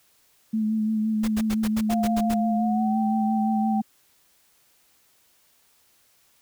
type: tone with vibrato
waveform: sine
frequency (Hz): 217.3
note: A3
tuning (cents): -21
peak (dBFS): -21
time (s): 0.53-3.82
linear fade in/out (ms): 10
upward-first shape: sine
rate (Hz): 5.8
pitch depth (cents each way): 26
type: noise bursts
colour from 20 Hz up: pink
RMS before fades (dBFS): -32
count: 9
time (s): 1.23-2.344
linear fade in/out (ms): 10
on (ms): 50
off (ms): 83
type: tone with pitch glide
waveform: sine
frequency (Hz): 700 to 776.7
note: F5 to G5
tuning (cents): +4 to -16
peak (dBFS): -26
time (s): 1.89-3.81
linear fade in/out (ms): 10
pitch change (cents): +180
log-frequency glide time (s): 2.54-2.99
effects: white hiss -62 dBFS RMS until 6.41 s